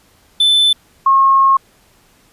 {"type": "tone pair in turn", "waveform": ["triangle", "sine"], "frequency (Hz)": [3520, 1082.2], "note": ["A7", "C#6"], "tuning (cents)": [0, -42], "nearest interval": "octave + minor sixth", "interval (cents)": 2042, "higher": "first", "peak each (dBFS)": -7, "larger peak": "neither", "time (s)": [[0.4, 0.73], [1.06, 1.57]], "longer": "second", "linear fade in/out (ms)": 5, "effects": ["pink hiss -52 dBFS RMS until 2.32 s", "resampled to 32000 Hz"]}